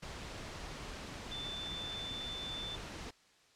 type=tone in noise; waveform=sine; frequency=3532 Hz; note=A7; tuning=6 cents sharp; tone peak=-40 dBFS; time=1.31-2.76 s; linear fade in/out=10 ms; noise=pink; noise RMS=-45 dBFS; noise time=0.02-3.11 s; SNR=+2 dB; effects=white hiss -66 dBFS RMS until 3.55 s + low-pass 6000 Hz 12 dB/octave